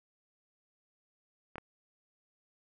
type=clicks; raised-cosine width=0.5 ms; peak=-26 dBFS; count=2; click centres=1.557 / 1.582 s; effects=none